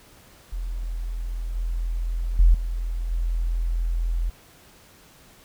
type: tone with level steps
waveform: sine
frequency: 42.05 Hz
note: E1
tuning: 35 cents sharp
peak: -26 / -23 / -11 / -24 / -21 dBFS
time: 0.52-4.3 s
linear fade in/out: 10 ms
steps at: 1.55 / 2.39 / 2.54 / 3.11 s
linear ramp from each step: 5 ms
effects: pink hiss -52 dBFS RMS until 5.44 s